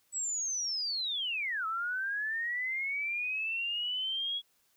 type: linear two-way sweep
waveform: sine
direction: down then up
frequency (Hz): 7902 to 1284 to 3353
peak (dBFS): -31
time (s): 0.12-4.42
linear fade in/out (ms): 50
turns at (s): 1.66
effects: white hiss -71 dBFS RMS until 4.76 s